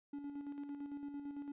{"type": "tone with tremolo", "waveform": "triangle", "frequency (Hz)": 285.3, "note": "C#4", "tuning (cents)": 50, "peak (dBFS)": -39, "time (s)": [0.13, 1.52], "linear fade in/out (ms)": 5, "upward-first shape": "square", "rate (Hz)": 8.9, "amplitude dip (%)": 45, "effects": ["resampled to 8000 Hz"]}